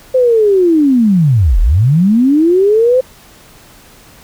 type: linear two-way sweep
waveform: sine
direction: down then up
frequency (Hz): 523.3 to 34.65 to 523.3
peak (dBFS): -6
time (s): 0.14-3.01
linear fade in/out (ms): 10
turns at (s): 1.6
effects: pink hiss -41 dBFS RMS until 4.23 s